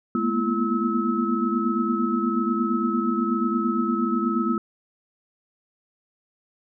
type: tone cluster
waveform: sine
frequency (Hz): 213 / 234.1 / 242.6 / 337 / 1294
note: G#3 / A#3 / B3 / E4 / E6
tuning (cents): +44 / +8 / -31 / +38 / -32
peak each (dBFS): -27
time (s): 0.15-4.58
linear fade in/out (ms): 2
effects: none